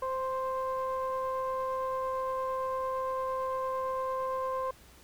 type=ring-modulated tone; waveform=triangle; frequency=262.8 Hz; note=C4; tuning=8 cents sharp; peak=-25 dBFS; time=0.02-4.71 s; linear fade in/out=5 ms; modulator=784 Hz; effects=added 60 Hz sine -59 dBFS peak until 5.03 s + pink hiss -57 dBFS RMS until 5.03 s